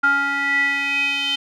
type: tone with band-pass filter sweep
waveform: square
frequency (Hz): 280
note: C#4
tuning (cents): +18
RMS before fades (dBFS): -20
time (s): 0.03-1.36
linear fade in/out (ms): 10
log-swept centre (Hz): 1400 to 3100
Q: 8.1
effects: none